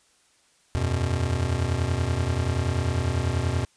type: chord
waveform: square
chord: E suspended second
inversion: none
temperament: just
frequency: 82.41 / 92.71 / 123.61 Hz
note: E2 / F#2 / B2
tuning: 0 / +4 / +2 cents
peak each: -28 dBFS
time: 0.75-3.65 s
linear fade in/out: 0 ms
effects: white hiss -62 dBFS RMS until 3.76 s + resampled to 22050 Hz